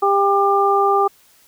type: harmonic tone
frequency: 398.1 Hz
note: G4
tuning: 27 cents sharp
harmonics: 1 / 2 / 3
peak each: -17 / -17 / -17 dBFS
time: 0.02-1.08 s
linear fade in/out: 10 ms
effects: white hiss -53 dBFS RMS until 1.47 s